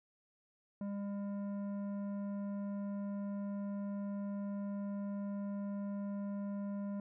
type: tone with tanh clipping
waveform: sine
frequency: 201.2 Hz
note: G3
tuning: 45 cents sharp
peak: -39 dBFS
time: 0.81-7 s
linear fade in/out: 2 ms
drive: 11 dB
effects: none